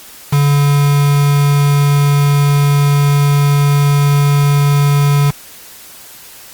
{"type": "tone with quantisation", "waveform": "triangle", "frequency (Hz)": 143.3, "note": "D3", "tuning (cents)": -42, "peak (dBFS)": -6, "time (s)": [0.32, 5.31], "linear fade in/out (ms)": 10, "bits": 3, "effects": ["white hiss -36 dBFS RMS until 6.53 s", "Opus 48 kbps"]}